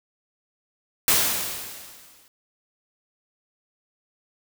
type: noise with exponential decay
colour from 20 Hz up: white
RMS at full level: -17 dBFS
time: 1.08-2.28 s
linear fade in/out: 1 ms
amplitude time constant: 260 ms
effects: none